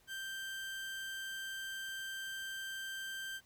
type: tone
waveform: 30% pulse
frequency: 1568 Hz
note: G6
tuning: in tune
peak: -38 dBFS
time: 0.07-3.41 s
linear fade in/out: 50 ms
effects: pink hiss -68 dBFS RMS until 3.45 s